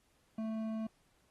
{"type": "tone with hard clipping", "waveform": "triangle", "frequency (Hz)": 220.8, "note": "A3", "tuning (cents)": 6, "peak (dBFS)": -37, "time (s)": [0.38, 0.87], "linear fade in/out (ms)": 5, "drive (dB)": 12, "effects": ["pink hiss -73 dBFS RMS until 1.3 s", "AAC 32 kbps"]}